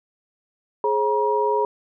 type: tone cluster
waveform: sine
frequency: 419.5 / 537 / 954 Hz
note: G#4 / C5 / A#5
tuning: +17 / +45 / +40 cents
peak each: -21 / -27 / -21 dBFS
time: 0.84-1.65 s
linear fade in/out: 2 ms
effects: none